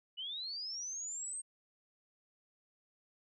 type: linear sweep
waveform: sine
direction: up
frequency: 2900 to 8500 Hz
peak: -39 dBFS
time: 0.17-1.42 s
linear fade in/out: 20 ms
effects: none